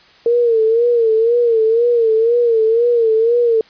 sine tone with vibrato, 460.4 Hz, A#4, 22 cents flat, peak -10 dBFS, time 0.26-3.61 s, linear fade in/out 2 ms, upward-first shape sine, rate 2 Hz, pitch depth 81 cents each way, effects white hiss -47 dBFS RMS until 3.69 s + resampled to 11025 Hz

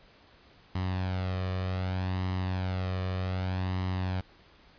sawtooth tone with flanger, 92.7 Hz, F#2, 4 cents sharp, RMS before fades -31 dBFS, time 0.75-4.21 s, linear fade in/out 5 ms, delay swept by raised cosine 1 to 1.69 ms, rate 0.65 Hz, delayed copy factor +0.55, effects pink hiss -58 dBFS RMS until 4.78 s + resampled to 11025 Hz

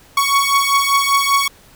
sawtooth beating tone pair, 1112 / 1117.1 Hz, C#6 / C#6, +5 / +13 cents, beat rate 5.1 Hz, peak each -12 dBFS, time 0.17-1.48 s, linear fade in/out 5 ms, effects pink hiss -47 dBFS RMS until 1.75 s

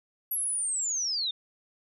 sine linear sweep, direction down, 11590 to 3563 Hz, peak -27 dBFS, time 0.31-1.31 s, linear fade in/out 5 ms, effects none

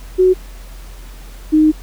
sine tone pair in turn, 370 / 309.1 Hz, F#4 / D#4, 0 / -11 cents, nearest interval minor third, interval 311 cents, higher first, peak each -7 dBFS, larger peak neither, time 0.18-0.34 / 1.52-1.72 s, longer second, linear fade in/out 20 ms, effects added 43 Hz sine -31 dBFS peak until 1.82 s + pink hiss -42 dBFS RMS until 1.82 s

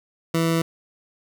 20% pulse tone, 164.81 Hz, E3, in tune, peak -14 dBFS, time 0.34-0.62 s, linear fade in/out 5 ms, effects none

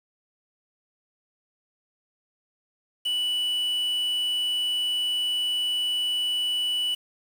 triangle tone with quantisation, 2960 Hz, F#7, in tune, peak -22 dBFS, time 3.05-6.95 s, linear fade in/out 10 ms, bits 7, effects none

